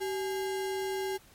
sine tone with sample-and-hold, 383.4 Hz, G4, 38 cents flat, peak -30 dBFS, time 0-1.18 s, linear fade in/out 20 ms, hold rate 1225 Hz, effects pink hiss -58 dBFS RMS until 1.34 s + MP3 64 kbps

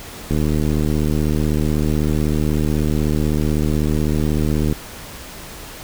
click train, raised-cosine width 3 ms, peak -7 dBFS, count 337, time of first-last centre 0.31-4.725 s, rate 76.1 Hz, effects pink hiss -35 dBFS RMS until 5.83 s

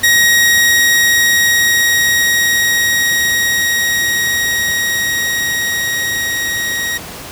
sawtooth tone with level ramp, 1888 Hz, A#6, 22 cents sharp, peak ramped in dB -4 to -13 dBFS, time 0.03-6.98 s, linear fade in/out 10 ms, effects pink hiss -29 dBFS RMS until 7.31 s + high-pass 60 Hz 12 dB/octave

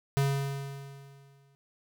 square tone with exponential decay, 138.59 Hz, C#3, in tune, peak -23 dBFS, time 0.17-1.55 s, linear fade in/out 0 ms, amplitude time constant 300 ms, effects none

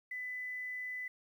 sine tone with quantisation, 2001 Hz, B6, 22 cents sharp, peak -38 dBFS, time 0.11-1.08 s, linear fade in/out 5 ms, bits 11, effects none

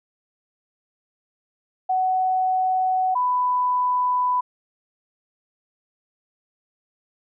sine tone pair in turn, 747 / 995.2 Hz, F#5 / B5, +16 / +13 cents, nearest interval perfect fourth, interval 497 cents, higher second, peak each -18 dBFS, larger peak neither, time 1.89-3.15 / 3.15-4.41 s, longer neither, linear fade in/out 10 ms, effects none

